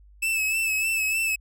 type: tone with vibrato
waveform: 45% pulse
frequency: 2616 Hz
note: E7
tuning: 14 cents flat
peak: -22 dBFS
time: 0.22-1.36 s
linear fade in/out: 10 ms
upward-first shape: sine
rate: 3.3 Hz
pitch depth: 39 cents each way
effects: added 50 Hz sine -49 dBFS peak until 1.4 s